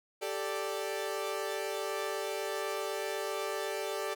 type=chord; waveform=sawtooth; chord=G suspended second; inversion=none; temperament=equal; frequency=392 / 440 / 587.3 Hz; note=G4 / A4 / D5; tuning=0 / 0 / 0 cents; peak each=-34 dBFS; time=0.21-4.15 s; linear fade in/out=20 ms; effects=none